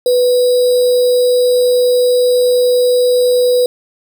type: tone with sample-and-hold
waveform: sine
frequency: 495.6 Hz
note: B4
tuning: 6 cents sharp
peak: -8 dBFS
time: 0.06-3.66 s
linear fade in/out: 2 ms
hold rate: 4410 Hz
effects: none